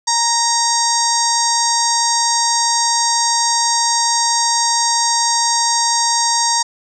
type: harmonic tone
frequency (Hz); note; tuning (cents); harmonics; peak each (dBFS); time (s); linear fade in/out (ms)
932.3; A#5; 0; 1 / 2 / 4 / 5 / 6 / 7 / 8 / 9; -17 / -27 / -27 / -21 / -21 / -20 / -26 / -25; 0.07-6.63; 10
effects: none